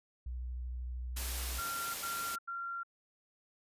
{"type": "tone with vibrato", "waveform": "sine", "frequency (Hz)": 61.74, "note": "B1", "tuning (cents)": 0, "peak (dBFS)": -37, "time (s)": [0.26, 1.6], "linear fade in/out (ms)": 5, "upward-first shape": "sine", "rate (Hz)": 13, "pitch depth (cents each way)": 22}
{"type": "noise", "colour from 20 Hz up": "white", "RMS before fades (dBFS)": -40, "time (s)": [1.16, 2.36], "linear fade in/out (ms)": 10}
{"type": "tone bursts", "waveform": "sine", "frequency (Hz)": 1378, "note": "F6", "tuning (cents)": -24, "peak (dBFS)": -37, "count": 3, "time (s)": [1.58, 2.834], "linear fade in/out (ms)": 10, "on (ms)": 360, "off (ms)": 87}
{"effects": ["resampled to 32000 Hz"]}